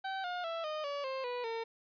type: tone with pitch steps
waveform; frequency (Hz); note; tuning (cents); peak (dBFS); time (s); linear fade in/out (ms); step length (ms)
30% pulse; 770 / 714.3 / 662.6 / 614.7 / 570.2 / 529 / 490.7 / 455.2; G5 / F5 / E5 / D#5 / C#5 / C5 / B4 / A#4; -31 / +39 / +9 / -21 / +49 / +19 / -11 / -41; -33; 0.04-1.64; 10; 200
effects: resampled to 11025 Hz